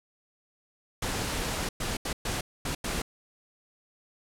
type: noise bursts at uneven times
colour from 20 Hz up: pink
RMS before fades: -31 dBFS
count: 6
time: 1.02-1.69 / 1.8-1.97 / 2.05-2.13 / 2.25-2.41 / 2.65-2.75 / 2.84-3.02 s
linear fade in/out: 5 ms
effects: low-pass 11000 Hz 12 dB/octave